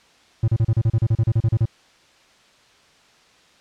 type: tone bursts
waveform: triangle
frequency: 112.2 Hz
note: A2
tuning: 34 cents sharp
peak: -12 dBFS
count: 15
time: 0.43-1.656 s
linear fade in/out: 5 ms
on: 50 ms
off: 34 ms
effects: white hiss -54 dBFS RMS until 3.6 s + low-pass 5000 Hz 12 dB/octave